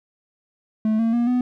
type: tone with pitch steps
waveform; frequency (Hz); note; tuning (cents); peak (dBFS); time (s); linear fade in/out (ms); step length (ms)
triangle; 217.5 / 227.4 / 237.7 / 248.5; A3 / A#3 / A#3 / B3; -20 / -43 / +34 / +11; -15; 0.85-1.41; 2; 140
effects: none